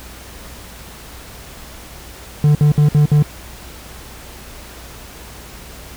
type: tone bursts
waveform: triangle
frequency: 148.3 Hz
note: D3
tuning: 17 cents sharp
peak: -6 dBFS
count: 5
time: 2.44-3.226 s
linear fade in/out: 2 ms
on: 110 ms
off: 59 ms
effects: added 60 Hz sine -39 dBFS peak until 5.96 s + pink hiss -37 dBFS RMS until 5.96 s